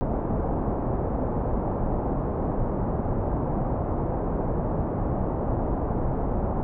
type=low-pass noise; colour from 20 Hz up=pink; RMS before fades=-26 dBFS; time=0.01-6.63 s; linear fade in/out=0 ms; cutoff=900 Hz; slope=24 dB/octave; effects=none